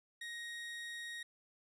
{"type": "tone", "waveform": "30% pulse", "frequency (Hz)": 1877, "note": "A#6", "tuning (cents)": 11, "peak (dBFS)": -40, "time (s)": [0.21, 1.23], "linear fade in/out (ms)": 5, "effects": ["low-pass 10000 Hz 12 dB/octave"]}